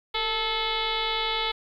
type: tone with frequency modulation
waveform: sine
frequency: 2165 Hz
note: C#7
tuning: 41 cents flat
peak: -24 dBFS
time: 0.14-1.52 s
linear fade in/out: 10 ms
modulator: 428 Hz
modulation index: 4.2
effects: 10-bit